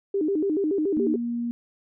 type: tone with vibrato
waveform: sine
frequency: 349.2 Hz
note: F4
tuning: in tune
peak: -21 dBFS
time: 0.14-1.16 s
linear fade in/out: 5 ms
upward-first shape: square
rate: 7 Hz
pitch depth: 220 cents each way
type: tone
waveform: sine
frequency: 236.9 Hz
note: A#3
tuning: 28 cents sharp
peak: -25 dBFS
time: 0.97-1.51 s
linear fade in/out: 0 ms
effects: none